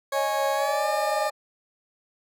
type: chord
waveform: triangle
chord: C# suspended second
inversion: none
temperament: equal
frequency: 554.4 / 622.3 / 830.6 Hz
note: C#5 / D#5 / G#5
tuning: 0 / 0 / 0 cents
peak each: -30 / -27 / -25 dBFS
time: 0.12-1.31 s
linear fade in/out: 50 ms
type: tone with pitch glide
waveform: 20% pulse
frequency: 551 to 600.9 Hz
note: C#5 to D5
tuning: -11 to +40 cents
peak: -22 dBFS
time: 0.12-1.3 s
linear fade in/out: 5 ms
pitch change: +151 cents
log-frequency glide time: 0.54-0.88 s
effects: none